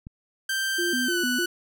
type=click; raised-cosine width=5 ms; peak=-26 dBFS; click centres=0.069 s
type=tone with pitch glide; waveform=sawtooth; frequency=1568 to 1483.4 Hz; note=G6 to F#6; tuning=0 to +4 cents; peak=-21 dBFS; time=0.49-1.46 s; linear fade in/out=5 ms; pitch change=-96 cents; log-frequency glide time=1.03-1.18 s
type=tone with vibrato; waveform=sine; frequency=295 Hz; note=D4; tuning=8 cents sharp; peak=-26 dBFS; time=0.78-1.46 s; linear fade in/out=10 ms; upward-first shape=square; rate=3.3 Hz; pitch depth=290 cents each way
effects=none